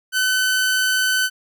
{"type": "tone", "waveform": "sawtooth", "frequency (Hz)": 1515, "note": "F#6", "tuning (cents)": 40, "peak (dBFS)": -13, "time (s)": [0.12, 1.3], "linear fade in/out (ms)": 50, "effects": []}